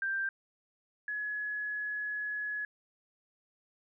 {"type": "tone pair in turn", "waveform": "sine", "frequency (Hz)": [1577, 1691.2], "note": ["G6", "G#6"], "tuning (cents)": [10, 31], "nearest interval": "minor second", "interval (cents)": 121, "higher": "second", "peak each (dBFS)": [-30, -33], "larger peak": "first", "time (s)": [[0.02, 0.29], [1.08, 2.65]], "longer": "second", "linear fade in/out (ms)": 2, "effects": []}